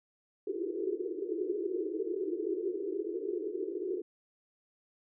pink band-pass noise, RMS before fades -35 dBFS, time 0.47-4.02 s, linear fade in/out 5 ms, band 330 to 440 Hz, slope 96 dB/octave, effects none

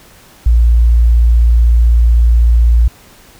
sine tone, 58 Hz, A#1, 8 cents flat, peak -4 dBFS, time 0.46-2.88 s, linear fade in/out 5 ms, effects tanh soft clip ceiling 0 dBFS + pink hiss -42 dBFS RMS until 3.39 s

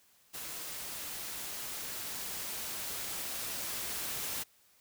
white noise with level ramp, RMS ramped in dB -42 to -37 dBFS, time 0.33-4.44 s, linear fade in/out 20 ms, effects white hiss -66 dBFS RMS until 4.8 s

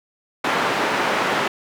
white band-pass noise, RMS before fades -21 dBFS, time 0.44-1.48 s, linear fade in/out 5 ms, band 220 to 1600 Hz, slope 12 dB/octave, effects none

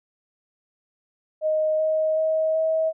sine tone with pitch steps, 622.3 / 628.1 / 633.9 / 639.8 Hz, D#5 / D#5 / D#5 / D#5, 0 / +16 / +32 / +48 cents, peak -19 dBFS, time 1.41-2.93 s, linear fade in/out 50 ms, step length 380 ms, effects none

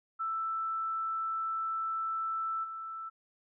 sine tone with level steps, 1324 Hz, E6, 7 cents sharp, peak -31 / -38 dBFS, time 0.19-3.1 s, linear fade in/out 20 ms, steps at 2.63 s, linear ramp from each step 20 ms, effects none

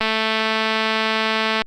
click train, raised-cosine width 0.3 ms, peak -4 dBFS, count 355, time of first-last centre 0.01-1.619 s, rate 220 Hz, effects Opus 32 kbps

